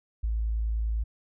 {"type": "tone with ADSR envelope", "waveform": "sine", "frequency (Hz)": 55, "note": "A1", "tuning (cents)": 0, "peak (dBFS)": -23, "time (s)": [0.23, 1.04], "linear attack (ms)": 13, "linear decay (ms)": 11, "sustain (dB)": -2, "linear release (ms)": 12, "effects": []}